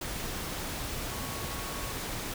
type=tone in noise; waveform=sine; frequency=1108.7 Hz; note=C#6; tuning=in tune; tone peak=-45 dBFS; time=1.11-1.92 s; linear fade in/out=5 ms; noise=pink; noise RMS=-36 dBFS; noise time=0.01-2.34 s; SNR=-12 dB; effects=none